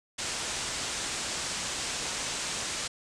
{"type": "low-pass noise", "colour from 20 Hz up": "white", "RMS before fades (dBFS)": -34, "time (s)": [0.18, 2.88], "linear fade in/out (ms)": 10, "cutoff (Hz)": 8600, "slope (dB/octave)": 48, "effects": []}